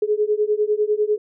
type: beating tone pair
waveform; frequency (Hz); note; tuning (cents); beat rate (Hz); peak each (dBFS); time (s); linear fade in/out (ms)
sine; 417.1 / 427.1; G#4 / G#4; +7 / +48; 10; -20; 0.02-1.18; 5
effects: none